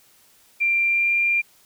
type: tone with pitch glide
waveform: sine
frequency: 2372 to 2388 Hz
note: D7 to D7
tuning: +17 to +28 cents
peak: -17 dBFS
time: 0.6-1.42 s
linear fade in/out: 20 ms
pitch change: +11 cents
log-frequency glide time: 0.85-1.13 s
effects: white hiss -56 dBFS RMS until 1.65 s